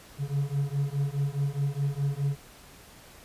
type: beating tone pair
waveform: triangle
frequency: 138.7 / 143.5 Hz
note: C#3 / D3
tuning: +1 / -40 cents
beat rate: 4.8 Hz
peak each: -27 dBFS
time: 0.18-2.37 s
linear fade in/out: 50 ms
effects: pink hiss -51 dBFS RMS until 3.24 s + resampled to 32000 Hz